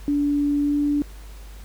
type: tone with pitch glide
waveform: sine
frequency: 288.7 to 290.7 Hz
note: D4 to D4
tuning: -30 to -18 cents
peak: -18 dBFS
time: 0.08-1.02 s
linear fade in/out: 0 ms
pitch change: +12 cents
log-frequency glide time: 0.61-0.76 s
effects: added 50 Hz sine -37 dBFS peak until 1.64 s + pink hiss -49 dBFS RMS until 1.64 s